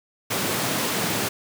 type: high-pass noise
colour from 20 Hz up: pink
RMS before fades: -25 dBFS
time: 0.3-1.29 s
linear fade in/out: 10 ms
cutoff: 120 Hz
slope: 24 dB/octave
effects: none